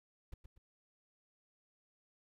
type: noise with echo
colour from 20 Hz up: brown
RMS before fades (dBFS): -44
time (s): 0.32-0.34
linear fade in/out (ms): 5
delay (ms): 120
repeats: 2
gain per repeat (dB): -8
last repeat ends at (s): 0.58
effects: none